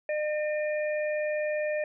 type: harmonic tone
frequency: 605 Hz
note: D#5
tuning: 49 cents flat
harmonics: 1 / 3 / 4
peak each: -27 / -37 / -39 dBFS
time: 0.09-1.84 s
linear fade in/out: 2 ms
effects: none